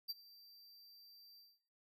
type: tone with ADSR envelope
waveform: square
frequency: 4690 Hz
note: D8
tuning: 3 cents flat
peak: -38 dBFS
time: 0.08-1.6 s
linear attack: 21 ms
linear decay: 29 ms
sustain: -21 dB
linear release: 220 ms
effects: noise-tail reverb RT60 0.6 s tail -22 dB re dry